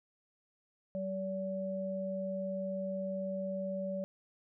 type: tone pair together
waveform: sine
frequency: 191.22 / 573 Hz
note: G3 / D5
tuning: -43 / -43 cents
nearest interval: octave + perfect fifth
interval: 1900 cents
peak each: -38 / -36 dBFS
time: 0.95-4.04 s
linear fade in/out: 0 ms
effects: none